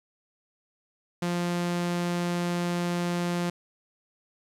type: tone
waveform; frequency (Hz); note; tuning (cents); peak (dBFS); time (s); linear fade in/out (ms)
sawtooth; 174.61; F3; 0; -22; 1.22-3.5; 5
effects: low-pass 10000 Hz 12 dB/octave + 10-bit